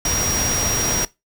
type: tone in noise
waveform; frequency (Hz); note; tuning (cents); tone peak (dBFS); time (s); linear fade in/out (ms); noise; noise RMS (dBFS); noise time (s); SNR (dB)
sine; 5700; F8; +34; -21; 0.05-1.05; 2; pink; -23; 0.05-1.05; -1
effects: noise-tail reverb RT60 0.2 s tail -19 dB re dry